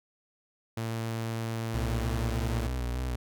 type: tone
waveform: sawtooth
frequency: 113.6 Hz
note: A#2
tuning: 44 cents flat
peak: -27 dBFS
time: 0.77-2.67 s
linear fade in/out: 5 ms
type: tone with vibrato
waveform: 35% pulse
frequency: 61.7 Hz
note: B1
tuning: 1 cent flat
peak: -28 dBFS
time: 1.74-3.16 s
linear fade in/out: 5 ms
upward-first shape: square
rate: 3.3 Hz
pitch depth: 40 cents each way
effects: none